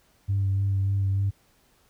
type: tone with vibrato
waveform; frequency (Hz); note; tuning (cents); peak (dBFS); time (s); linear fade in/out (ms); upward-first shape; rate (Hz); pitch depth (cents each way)
sine; 98; G2; 0; -20; 0.28-1.31; 20; sine; 3.4; 19
effects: tanh soft clip ceiling -18 dBFS + pink hiss -63 dBFS RMS until 1.89 s